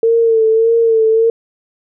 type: tone with vibrato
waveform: sine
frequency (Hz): 451.6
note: A4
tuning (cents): +45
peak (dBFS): -8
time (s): 0.03-1.3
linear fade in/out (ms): 2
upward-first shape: sine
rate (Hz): 1.7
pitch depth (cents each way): 39
effects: none